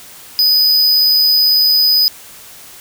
square tone, 4989 Hz, D#8, 4 cents sharp, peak -9 dBFS, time 0.39-2.08 s, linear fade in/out 0 ms, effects white hiss -37 dBFS RMS until 2.8 s

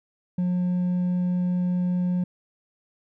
sine tone with hard clipping, 179.5 Hz, F3, 48 cents sharp, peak -22 dBFS, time 0.38-2.24 s, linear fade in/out 5 ms, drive 2 dB, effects none

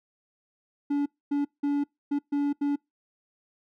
triangle tone bursts at uneven times, 286.4 Hz, D4, 43 cents flat, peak -21 dBFS, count 6, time 0.9-1.06 / 1.31-1.45 / 1.63-1.84 / 2.11-2.19 / 2.32-2.53 / 2.61-2.76 s, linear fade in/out 10 ms, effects noise-tail reverb RT60 0.2 s tail -26 dB re dry

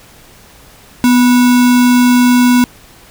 sine tone with sample-and-hold, 246.9 Hz, B3, in tune, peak -5 dBFS, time 1.04-2.64 s, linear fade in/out 0 ms, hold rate 1225 Hz, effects pink hiss -41 dBFS RMS until 3.1 s

